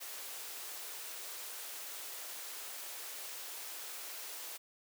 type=high-pass noise; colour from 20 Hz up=white; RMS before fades=-45 dBFS; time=0-4.58 s; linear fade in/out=20 ms; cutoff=370 Hz; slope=24 dB/octave; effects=none